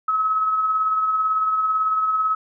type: tone with tremolo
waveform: sine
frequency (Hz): 1285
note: E6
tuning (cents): -45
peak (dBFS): -16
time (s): 0.08-2.35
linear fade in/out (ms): 5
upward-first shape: sine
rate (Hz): 18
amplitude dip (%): 35
effects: none